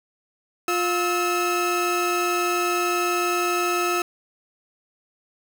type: tone pair together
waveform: 30% pulse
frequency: 352.3 / 1298.2 Hz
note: F4 / E6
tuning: +15 / -27 cents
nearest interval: octave + major seventh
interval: 2258 cents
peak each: -21 dBFS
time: 0.68-4.02 s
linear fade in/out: 2 ms
effects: none